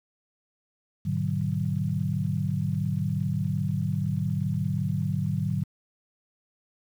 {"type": "chord", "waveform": "sine", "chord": "G# half-diminished seventh", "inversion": "none", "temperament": "just", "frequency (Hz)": [103.83, 124.59, 149.51, 186.89], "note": ["G#2", "B2", "D3", "F#3"], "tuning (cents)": [0, 16, 31, 18], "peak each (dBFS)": [-30, -34, -28, -30], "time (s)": [1.05, 5.64], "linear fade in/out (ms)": 10, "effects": ["9-bit"]}